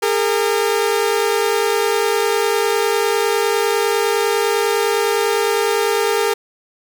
sawtooth tone pair together, 407.2 / 457.1 Hz, G#4 / A#4, -34 / -34 cents, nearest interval major second, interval 200 cents, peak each -14 dBFS, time 0.02-6.34 s, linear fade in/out 10 ms, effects none

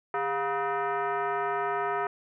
sine tone with frequency modulation, 152.2 Hz, D#3, 38 cents flat, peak -26 dBFS, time 0.14-2.07 s, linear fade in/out 2 ms, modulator 557 Hz, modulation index 2.5, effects none

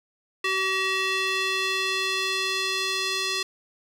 square tone with band-pass filter sweep, 380.9 Hz, G4, 50 cents flat, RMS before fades -26 dBFS, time 0.44-3.43 s, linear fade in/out 5 ms, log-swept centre 2500 to 4100 Hz, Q 1.5, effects resampled to 32000 Hz + 7-bit

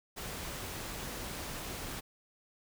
pink noise, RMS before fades -41 dBFS, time 0.16-2.01 s, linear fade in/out 20 ms, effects none

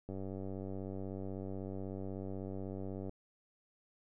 click train, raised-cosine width 2 ms, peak -30 dBFS, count 290, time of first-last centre 0.09-3.094 s, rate 96.2 Hz, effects none

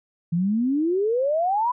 sine exponential sweep, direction up, 162.8 to 1013 Hz, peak -19 dBFS, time 0.32-1.72 s, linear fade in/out 10 ms, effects none

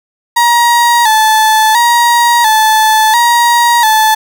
35% pulse tone with vibrato, 909 Hz, A#5, 44 cents flat, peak -4 dBFS, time 0.36-4.15 s, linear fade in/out 10 ms, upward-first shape square, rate 0.72 Hz, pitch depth 74 cents each way, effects none

